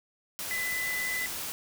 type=tone in noise; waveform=sine; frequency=2003 Hz; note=B6; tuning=24 cents sharp; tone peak=-30 dBFS; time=0.51-1.26 s; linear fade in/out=0 ms; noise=white; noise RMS=-36 dBFS; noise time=0.39-1.52 s; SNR=+3 dB; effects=none